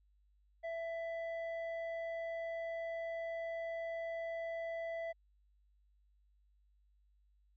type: tone with low-pass filter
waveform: square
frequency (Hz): 664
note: E5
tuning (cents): +12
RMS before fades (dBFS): -41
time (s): 0.63-5.13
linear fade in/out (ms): 20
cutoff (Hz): 1500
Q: 6.1
effects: added 50 Hz sine -68 dBFS peak until 7.56 s